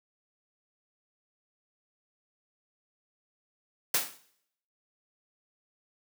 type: noise with exponential decay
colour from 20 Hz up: white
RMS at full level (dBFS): -22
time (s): 3.94-4.18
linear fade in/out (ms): 5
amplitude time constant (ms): 52
effects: noise-tail reverb RT60 0.7 s tail -17 dB re dry + high-pass 200 Hz 12 dB/octave

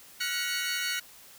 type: chord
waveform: 20% pulse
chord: Gb major seventh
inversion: third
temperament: equal with one note detuned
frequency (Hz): 1396.9 / 1480 / 1911.5 / 2217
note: F6 / Gb6 / Bb6 / Db7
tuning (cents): 0 / 0 / +43 / 0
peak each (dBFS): -34 / -28 / -30 / -29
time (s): 0.2-1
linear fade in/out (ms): 10
effects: white hiss -52 dBFS RMS until 1.38 s

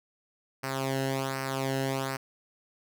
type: tone with flanger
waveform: sawtooth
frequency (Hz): 134.3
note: C3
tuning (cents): +46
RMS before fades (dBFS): -31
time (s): 0.63-2.17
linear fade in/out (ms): 10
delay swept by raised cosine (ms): 0.28 to 0.87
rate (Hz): 1.3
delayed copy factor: -0.75
effects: none

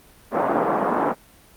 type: band-pass noise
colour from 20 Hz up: white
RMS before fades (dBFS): -21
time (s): 0.31-1.15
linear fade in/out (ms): 50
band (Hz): 190 to 1100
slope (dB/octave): 24
effects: pink hiss -51 dBFS RMS until 1.56 s + Opus 32 kbps

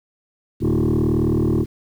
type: tone with frequency modulation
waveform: sine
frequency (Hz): 224.7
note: A3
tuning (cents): +37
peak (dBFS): -13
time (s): 0.6-1.66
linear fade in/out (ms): 50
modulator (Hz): 38.7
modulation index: 4
effects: tanh soft clip ceiling -14 dBFS + 8-bit

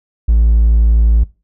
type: tone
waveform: triangle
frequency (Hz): 56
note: A1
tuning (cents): +31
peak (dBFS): -4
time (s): 0.28-1.24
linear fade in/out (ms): 10
effects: noise-tail reverb RT60 0.3 s tail -22 dB re dry + tanh soft clip ceiling -1 dBFS

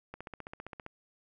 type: click train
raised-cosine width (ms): 0.5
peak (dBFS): -27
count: 12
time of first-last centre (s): 0.14-0.864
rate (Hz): 15.2
effects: none

